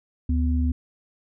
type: tone pair together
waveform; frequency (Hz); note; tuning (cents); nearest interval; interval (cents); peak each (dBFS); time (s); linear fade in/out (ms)
sine; 74.15 / 249.4; D2 / B3; +17 / +17; octave + major sixth; 2100; -20 / -26; 0.29-0.72; 5
effects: none